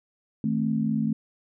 sine chord, A diminished, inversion second, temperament just, 158.4 / 220 / 264 Hz, Eb3 / A3 / C4, +31 / 0 / +16 cents, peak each -29 / -24 / -30 dBFS, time 0.44-1.13 s, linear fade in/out 2 ms, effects none

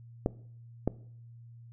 clicks, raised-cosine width 2 ms, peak -13 dBFS, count 2, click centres 0.261 / 0.876 s, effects noise-tail reverb RT60 0.6 s tail -19 dB re dry + added 117 Hz sine -48 dBFS peak until 1.72 s

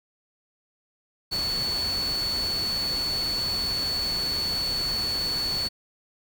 sine tone in noise, 4435 Hz, C#8, in tune, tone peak -25 dBFS, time 1.31-5.69 s, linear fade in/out 20 ms, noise pink, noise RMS -35 dBFS, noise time 1.31-5.69 s, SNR +7 dB, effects none

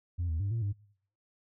sine tone with pitch steps, 87.2 / 80 / 99.7 / 114.7 / 100.9 Hz, F2 / D#2 / G2 / A#2 / G#2, -2 / +49 / +30 / -28 / -49 cents, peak -27 dBFS, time 0.18-0.73 s, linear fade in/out 20 ms, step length 110 ms, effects noise-tail reverb RT60 0.6 s tail -25 dB re dry + tanh soft clip ceiling -27 dBFS

